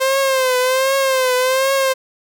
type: tone with vibrato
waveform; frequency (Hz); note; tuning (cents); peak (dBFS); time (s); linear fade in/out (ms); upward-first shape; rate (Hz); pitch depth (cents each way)
sawtooth; 523.3; C5; 0; -10; 0-1.94; 20; triangle; 1.3; 79
effects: none